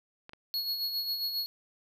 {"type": "clicks", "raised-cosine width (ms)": 0.3, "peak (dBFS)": -30, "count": 2, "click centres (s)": [0.294, 0.334]}
{"type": "tone with tremolo", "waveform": "square", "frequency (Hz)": 4335, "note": "C#8", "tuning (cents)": -39, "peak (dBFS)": -29, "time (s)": [0.54, 1.46], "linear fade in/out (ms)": 0, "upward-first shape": "sine", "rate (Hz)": 7.4, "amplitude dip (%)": 50}
{"effects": []}